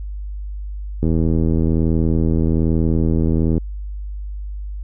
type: click train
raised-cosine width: 3 ms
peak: -6 dBFS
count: 208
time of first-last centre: 1.03-3.579 s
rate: 81.2 Hz
effects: added 50 Hz sine -25 dBFS peak until 4.83 s